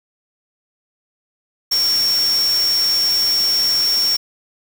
sine tone in noise, 5490 Hz, F8, 31 cents flat, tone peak -14 dBFS, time 1.71-4.17 s, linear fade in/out 10 ms, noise white, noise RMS -27 dBFS, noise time 1.71-4.17 s, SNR +10 dB, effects none

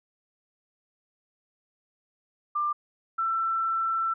sine tone pair in turn, 1190 / 1338.2 Hz, D6 / E6, +22 / +26 cents, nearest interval major second, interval 204 cents, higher second, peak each -24 dBFS, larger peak neither, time 2.55-2.73 / 3.18-4.14 s, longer second, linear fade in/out 10 ms, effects none

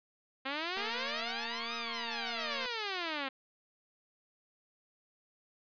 5% pulse exponential two-way sweep, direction up then down, 261.6 to 1280 to 261.6 Hz, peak -23 dBFS, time 0.45-3.29 s, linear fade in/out 10 ms, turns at 1.75 s
click train, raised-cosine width 0.3 ms, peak -26 dBFS, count 439, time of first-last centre 0.77-2.658 s, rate 232 Hz
effects resampled to 11025 Hz

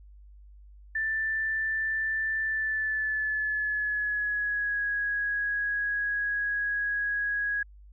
sine tone with pitch glide, 1769 to 1660.1 Hz, A6 to G#6, +9 to -1 cents, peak -26 dBFS, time 0.95-7.63 s, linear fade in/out 5 ms, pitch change -110 cents, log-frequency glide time 2.41-4.81 s, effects added 50 Hz sine -48 dBFS peak until 7.92 s

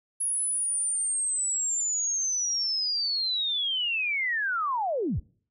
sine linear sweep, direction down, 10548 to 41.2 Hz, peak -25 dBFS, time 0.2-5.2 s, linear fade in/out 10 ms, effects noise-tail reverb RT60 0.5 s tail -24 dB re dry

